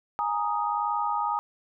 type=chord; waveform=sine; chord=Ab suspended second; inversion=none; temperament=equal; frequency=830.6 / 932.3 / 1244.5 Hz; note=Ab5 / Bb5 / Eb6; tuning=0 / 0 / 0 cents; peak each=-29 dBFS; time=0.19-1.39 s; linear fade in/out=0 ms; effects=none